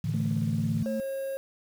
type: chord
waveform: sine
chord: A suspended fourth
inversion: none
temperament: equal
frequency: 110 / 146.83 / 164.81 Hz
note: A2 / D3 / E3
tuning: 0 / 0 / 0 cents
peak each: -30 dBFS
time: 0.04-0.83 s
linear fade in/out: 5 ms
type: tone with pitch glide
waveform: sine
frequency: 220 to 222 Hz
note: A3 to A3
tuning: 0 to +16 cents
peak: -29 dBFS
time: 0.14-1 s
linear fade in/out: 0 ms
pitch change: +16 cents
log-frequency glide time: 0.47-0.67 s
type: tone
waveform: triangle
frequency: 541 Hz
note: C#5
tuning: 42 cents flat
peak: -28 dBFS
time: 0.86-1.37 s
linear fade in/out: 0 ms
effects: tanh soft clip ceiling -17 dBFS + 8-bit